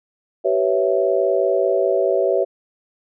sine chord, C# half-diminished seventh, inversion second, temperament equal with one note detuned, 384.8 / 493.9 / 554.4 / 659.3 Hz, G4 / B4 / C#5 / E5, -32 / 0 / 0 / 0 cents, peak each -20 / -22 / -20 / -21 dBFS, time 0.44-2.45 s, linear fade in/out 20 ms, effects none

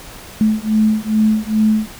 sine beating tone pair, 215.2 / 217.6 Hz, A3 / A3, -38 / -19 cents, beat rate 2.4 Hz, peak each -15 dBFS, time 0.41-1.88 s, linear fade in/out 0 ms, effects pink hiss -36 dBFS RMS until 1.99 s

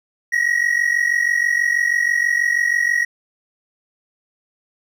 triangle tone pair together, 1881.8 / 1928 Hz, A#6 / B6, +16 / -42 cents, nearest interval unison, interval 42 cents, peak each -16 / -17 dBFS, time 0.32-3.05 s, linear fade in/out 10 ms, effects none

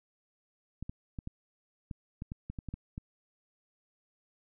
clicks, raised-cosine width 5 ms, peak -26 dBFS, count 12, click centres 0.826 / 0.895 / 1.188 / 1.274 / 1.912 / 2.221 / 2.319 / 2.5 / 2.588 / 2.687 / 2.74 / 2.979 s, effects none

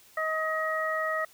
harmonic tone, 632 Hz, D#5, 27 cents sharp, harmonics 1 / 2 / 3, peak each -31 / -31 / -31 dBFS, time 0.17-1.25 s, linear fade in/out 5 ms, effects white hiss -57 dBFS RMS until 1.33 s

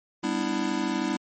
square chord, E minor seventh, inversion first, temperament just, 197.78 / 247.2 / 296.7 / 329.6 Hz, G3 / B3 / D4 / E4, +16 / +2 / +18 / 0 cents, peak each -33 / -32 / -31 / -31 dBFS, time 0.23-1.17 s, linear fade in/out 10 ms, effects MP3 32 kbps

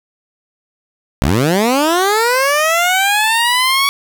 15% pulse linear sweep, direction up, 55 to 1128 Hz, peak -5 dBFS, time 1.22-3.89 s, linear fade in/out 0 ms, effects none

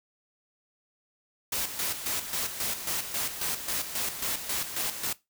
white noise with tremolo, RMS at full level -30 dBFS, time 1.52-5.13 s, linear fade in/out 5 ms, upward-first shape square, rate 3.7 Hz, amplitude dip 60%, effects noise-tail reverb RT60 0.2 s tail -19 dB re dry

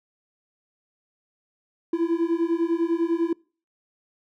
triangle beating tone pair, 330 / 340 Hz, E4 / F4, +2 / -46 cents, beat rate 10 Hz, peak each -22 dBFS, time 1.93-3.33 s, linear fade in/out 5 ms, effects noise-tail reverb RT60 0.4 s tail -26 dB re dry

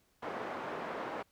pink band-pass noise, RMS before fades -40 dBFS, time 0.22-1.23 s, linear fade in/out 10 ms, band 390 to 1300 Hz, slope 12 dB/octave, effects pink hiss -72 dBFS RMS until 1.31 s

